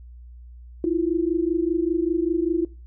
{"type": "tone pair together", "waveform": "sine", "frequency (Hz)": [324.1, 349.2], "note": ["E4", "F4"], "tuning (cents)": [-29, 0], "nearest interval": "minor second", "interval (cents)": 129, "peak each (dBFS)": -22, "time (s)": [0.84, 2.65], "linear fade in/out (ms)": 2, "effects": ["noise-tail reverb RT60 0.3 s tail -18 dB re dry", "added 60 Hz sine -40 dBFS peak until 2.86 s"]}